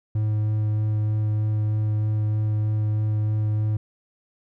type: tone with vibrato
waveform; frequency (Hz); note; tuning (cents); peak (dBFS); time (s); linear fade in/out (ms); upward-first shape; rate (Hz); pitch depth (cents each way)
triangle; 107; A2; -48; -18; 0.15-3.77; 5; sine; 3.2; 8
effects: none